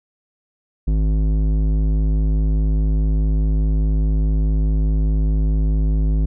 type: tone with low-pass filter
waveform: square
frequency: 52.4 Hz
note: G#1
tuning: 16 cents sharp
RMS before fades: -17 dBFS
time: 0.87-6.26 s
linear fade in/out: 10 ms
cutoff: 240 Hz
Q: 0.83
effects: none